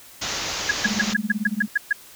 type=low-pass noise; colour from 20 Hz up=white; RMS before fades=-28 dBFS; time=0.21-1.14 s; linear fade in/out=10 ms; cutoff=6900 Hz; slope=96 dB/octave
type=tone bursts; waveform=sine; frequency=1667 Hz; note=G#6; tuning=6 cents sharp; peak=-15 dBFS; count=9; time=0.69-1.928 s; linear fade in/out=5 ms; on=22 ms; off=130 ms
type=tone with tremolo; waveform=sine; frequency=211 Hz; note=G#3; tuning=28 cents sharp; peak=-20 dBFS; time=0.85-1.68 s; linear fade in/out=5 ms; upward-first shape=sine; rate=18 Hz; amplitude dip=100%
effects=white hiss -46 dBFS RMS until 2.15 s